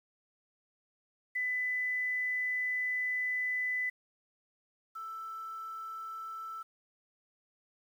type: tone pair in turn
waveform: sine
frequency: 2000 / 1323.3 Hz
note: B6 / E6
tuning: +21 / +6 cents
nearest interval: perfect fifth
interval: 715 cents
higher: first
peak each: -30 / -39 dBFS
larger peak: first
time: 1.35-3.9 / 4.95-6.63 s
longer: first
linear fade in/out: 10 ms
effects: 10-bit